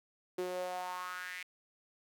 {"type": "tone with high-pass filter sweep", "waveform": "sawtooth", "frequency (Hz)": 181.2, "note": "F#3", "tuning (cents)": -36, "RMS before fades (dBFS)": -40, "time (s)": [0.38, 1.43], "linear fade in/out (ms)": 5, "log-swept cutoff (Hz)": [370, 2200], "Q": 4.9, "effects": []}